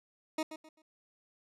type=tone with echo; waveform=20% pulse; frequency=313.3 Hz; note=D#4; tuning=12 cents sharp; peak=-26 dBFS; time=0.38-0.43 s; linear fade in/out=5 ms; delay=130 ms; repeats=3; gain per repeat=-11 dB; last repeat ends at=0.82 s; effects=low-pass 10000 Hz 12 dB/octave